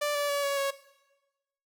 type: tone with pitch steps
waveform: sawtooth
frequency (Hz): 587.3 / 578.5 / 569.9 / 561.4 / 553.1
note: D5 / D5 / C#5 / C#5 / C#5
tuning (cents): 0 / -26 / +48 / +22 / -4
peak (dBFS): -23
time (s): 0.01-0.71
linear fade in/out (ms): 10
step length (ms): 140
effects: noise-tail reverb RT60 1.0 s tail -17 dB re dry